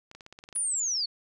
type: clicks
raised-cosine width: 0.2 ms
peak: -29 dBFS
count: 10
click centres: 0.114 / 0.15 / 0.208 / 0.264 / 0.326 / 0.389 / 0.439 / 0.489 / 0.527 / 0.561 s
type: linear sweep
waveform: sine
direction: down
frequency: 9956 to 4300 Hz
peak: -26 dBFS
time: 0.55-1.06 s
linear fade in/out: 10 ms
effects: none